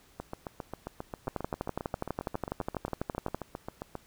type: two click trains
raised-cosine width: 1 ms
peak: -22 / -17 dBFS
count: 29 / 26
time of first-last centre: 0.2-3.953 / 1.28-3.346 s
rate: 7.46 / 12.1 Hz
effects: pink hiss -61 dBFS RMS until 4.06 s